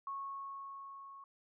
sine tone with level ramp, 1100 Hz, C#6, 14 cents flat, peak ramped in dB -38 to -50 dBFS, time 0.07-1.24 s, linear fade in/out 2 ms, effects none

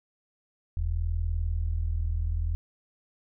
sine tone pair together, 40.74 / 81.3 Hz, E1 / E2, -20 / -23 cents, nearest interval octave, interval 1197 cents, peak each -28 dBFS, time 0.77-2.55 s, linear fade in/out 0 ms, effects none

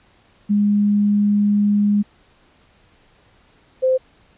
sine tone pair in turn, 205.7 / 518.3 Hz, G#3 / C5, -16 / -16 cents, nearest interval octave + major third, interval 1600 cents, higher second, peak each -13 dBFS, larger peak neither, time 0.49-2.03 / 3.82-3.98 s, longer first, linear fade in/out 20 ms, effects pink hiss -55 dBFS RMS until 4.37 s + resampled to 8000 Hz

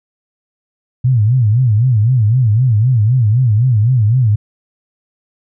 sine tone with vibrato, 116.54 Hz, A#2, in tune, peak -8 dBFS, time 1.04-4.36 s, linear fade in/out 10 ms, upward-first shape sine, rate 3.9 Hz, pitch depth 210 cents each way, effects none

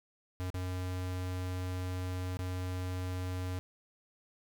square tone with dropouts, 91.5 Hz, F#2, 19 cents flat, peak -35 dBFS, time 0.4-3.59 s, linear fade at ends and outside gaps 0 ms, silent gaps 0.502-0.543 / 2.37-2.391 s, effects none

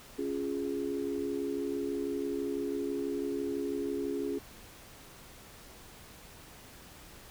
sine chord, Db major, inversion none, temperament equal, 277.2 / 349.2 / 415.3 Hz, Db4 / F4 / Ab4, 0 / 0 / 0 cents, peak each -35 / -37 / -35 dBFS, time 0.18-4.39 s, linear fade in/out 10 ms, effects pink hiss -52 dBFS RMS until 7.3 s

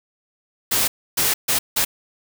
white noise bursts at uneven times, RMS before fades -19 dBFS, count 4, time 0.71-0.88 / 1.17-1.34 / 1.48-1.59 / 1.76-1.85 s, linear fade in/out 10 ms, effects none

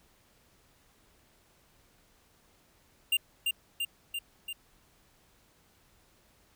square tone with echo, 2794 Hz, F7, in tune, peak -24 dBFS, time 3.12-3.17 s, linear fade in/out 5 ms, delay 340 ms, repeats 4, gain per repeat -3 dB, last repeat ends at 4.53 s, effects pink hiss -65 dBFS RMS until 6.55 s

